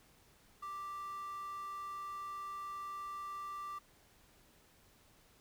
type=tone with high-pass filter; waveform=square; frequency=391.8 Hz; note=G4; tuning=1 cent flat; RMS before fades=-44 dBFS; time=0.62-3.79 s; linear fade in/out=10 ms; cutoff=1200 Hz; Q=8.4; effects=pink hiss -66 dBFS RMS until 5.4 s